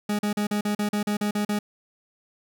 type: tone bursts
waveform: 40% pulse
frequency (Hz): 207.7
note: G#3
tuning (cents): 0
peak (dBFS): -22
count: 11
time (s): 0.09-1.59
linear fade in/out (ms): 5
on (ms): 100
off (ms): 40
effects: none